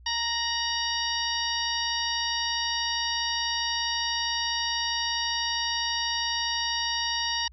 harmonic tone with a mistuned harmonic, 932.3 Hz, A#5, in tune, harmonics 1 / 2 / 3 / 4 / 5 / 6, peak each -33 / -33 / -33 / -33 / -33 / -33 dBFS, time 0.06-7.48 s, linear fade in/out 5 ms, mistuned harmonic 3, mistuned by +74 cents, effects added 60 Hz sine -48 dBFS peak until 7.52 s

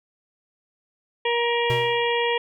harmonic tone, 472.5 Hz, A#4, 23 cents sharp, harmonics 1 / 2 / 4 / 5 / 6 / 7, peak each -23 / -26 / -29 / -30 / -31 / -31 dBFS, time 1.25-2.38 s, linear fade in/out 5 ms
square tone with exponential decay, 124.1 Hz, B2, 9 cents sharp, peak -22 dBFS, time 1.7-2.12 s, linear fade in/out 0 ms, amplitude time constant 90 ms
effects none

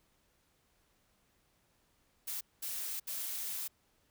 blue noise bursts at uneven times, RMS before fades -39 dBFS, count 3, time 2.27-2.41 / 2.62-3 / 3.07-3.68 s, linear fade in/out 10 ms, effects pink hiss -73 dBFS RMS until 4.1 s

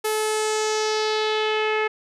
sawtooth tone with low-pass filter sweep, 431.7 Hz, A4, 33 cents flat, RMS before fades -23 dBFS, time 0.04-1.88 s, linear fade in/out 10 ms, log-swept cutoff 12000 to 2200 Hz, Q 2.5, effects none

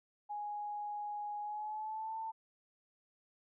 sine tone with pitch glide, 830.6 to 890.2 Hz, G#5 to A5, 0 to +20 cents, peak -38 dBFS, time 0.29-2.32 s, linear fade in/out 20 ms, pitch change +120 cents, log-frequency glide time 1.41-2.17 s, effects none

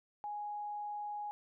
sine tone, 830.6 Hz, G#5, in tune, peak -38 dBFS, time 0.24-1.31 s, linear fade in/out 0 ms, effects none

